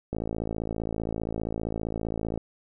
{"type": "click train", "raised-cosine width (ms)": 2, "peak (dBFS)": -17, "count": 125, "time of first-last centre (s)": [0.13, 2.376], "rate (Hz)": 55.2, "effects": []}